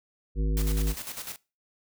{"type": "harmonic tone", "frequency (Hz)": 52.5, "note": "G#1", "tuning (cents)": 19, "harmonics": [1, 3, 5, 7, 9], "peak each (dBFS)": [-23, -33, -37, -40, -42], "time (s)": [0.35, 0.95], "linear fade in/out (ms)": 50}
{"type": "noise with tremolo", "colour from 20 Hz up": "white", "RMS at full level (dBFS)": -36, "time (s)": [0.57, 1.36], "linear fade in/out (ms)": 0, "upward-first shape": "square", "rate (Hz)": 10, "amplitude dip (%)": 60}
{"effects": ["noise-tail reverb RT60 0.3 s tail -22 dB re dry"]}